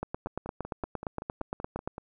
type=two click trains; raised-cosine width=1 ms; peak=-18 / -24 dBFS; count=17 / 10; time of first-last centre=0.03-1.875 / 0.27-1.981 s; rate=8.67 / 5.26 Hz; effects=none